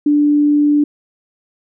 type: tone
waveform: sine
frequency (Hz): 293.7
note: D4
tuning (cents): 0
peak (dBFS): -9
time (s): 0.06-0.84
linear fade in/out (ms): 5
effects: none